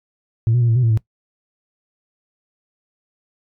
sine tone with pitch steps, 113.7 / 122.4 / 118.3 / 113.6 / 126.4 / 114.3 / 109.9 Hz, A#2 / B2 / A#2 / A#2 / B2 / A#2 / A2, -43 / -15 / +26 / -44 / +41 / -34 / -2 cents, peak -11 dBFS, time 0.47-0.974 s, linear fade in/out 0 ms, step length 72 ms, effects noise-tail reverb RT60 0.1 s tail -21 dB re dry + tanh soft clip ceiling -10 dBFS

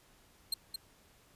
sawtooth tone with echo, 4186 Hz, C8, in tune, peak -27 dBFS, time 0.52-0.54 s, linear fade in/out 5 ms, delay 220 ms, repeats 1, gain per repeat -6 dB, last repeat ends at 0.76 s, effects pink hiss -64 dBFS RMS until 1.35 s + resampled to 32000 Hz

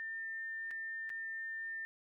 sine tone with dropouts, 1801 Hz, A6, 40 cents sharp, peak -39 dBFS, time 0-1.85 s, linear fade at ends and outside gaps 0 ms, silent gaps 0.708-0.712 / 1.094-1.101 s, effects none

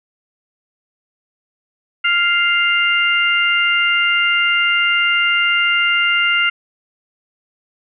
harmonic tone, 698.5 Hz, F5, in tune, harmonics 2 / 3 / 4, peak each -17 / -17 / -17 dBFS, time 2.04-6.5 s, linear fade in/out 10 ms, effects none

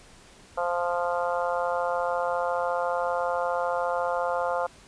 harmonic tone, 174.61 Hz, F3, in tune, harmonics 3 / 4 / 5 / 6 / 7 / 8, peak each -28 / -30 / -32 / -34 / -35 / -36 dBFS, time 0.57-4.67 s, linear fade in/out 10 ms, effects pink hiss -52 dBFS RMS until 4.87 s + resampled to 22050 Hz

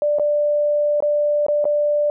sine tone with dropouts, 590 Hz, D5, 8 cents sharp, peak -15 dBFS, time 0.02-2.1 s, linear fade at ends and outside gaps 1 ms, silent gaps 0.186-0.196 / 1.004-1.024 / 1.465-1.484 / 1.643-1.653 s, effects none

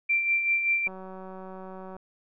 sine tone with tremolo, 2356 Hz, D7, 5 cents sharp, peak -20 dBFS, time 0.09-0.88 s, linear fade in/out 10 ms, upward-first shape sine, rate 5.2 Hz, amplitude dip 50%
click train, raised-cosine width 1 ms, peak -29 dBFS, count 207, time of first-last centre 0.87-1.966 s, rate 188 Hz
effects none

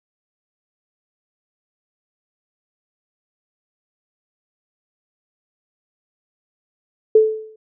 sine tone with exponential decay, 436.2 Hz, A4, 15 cents flat, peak -5 dBFS, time 7.15-7.56 s, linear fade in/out 5 ms, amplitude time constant 89 ms, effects none

